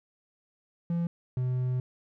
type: tone pair in turn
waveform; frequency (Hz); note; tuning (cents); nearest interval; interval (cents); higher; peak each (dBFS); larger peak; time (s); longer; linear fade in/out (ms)
triangle; 170.4 / 126.63; F3 / B2; -42 / +44; perfect fourth; 514; first; -24; neither; 0.9-1.07 / 1.37-1.8; second; 2
effects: none